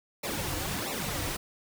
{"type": "noise with flanger", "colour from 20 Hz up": "pink", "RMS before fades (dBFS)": -33, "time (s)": [0.23, 1.37], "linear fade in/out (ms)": 10, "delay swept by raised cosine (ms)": [0.62, 4.92], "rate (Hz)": 1.5, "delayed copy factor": -0.9, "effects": []}